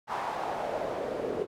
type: noise with band-pass filter sweep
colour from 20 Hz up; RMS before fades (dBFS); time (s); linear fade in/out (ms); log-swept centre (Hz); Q
pink; -33; 0.07-1.47; 50; 970 to 410; 2.9
effects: none